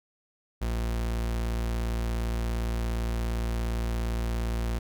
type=tone; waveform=40% pulse; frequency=57.3 Hz; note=A#1; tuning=29 cents flat; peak=-26 dBFS; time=0.61-4.79 s; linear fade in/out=10 ms; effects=none